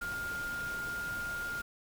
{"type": "tone in noise", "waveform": "sine", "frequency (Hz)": 1411, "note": "F6", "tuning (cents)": 17, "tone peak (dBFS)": -35, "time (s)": [0.01, 1.62], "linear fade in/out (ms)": 10, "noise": "pink", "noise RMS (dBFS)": -45, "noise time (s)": [0.01, 1.62], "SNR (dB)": 7, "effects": []}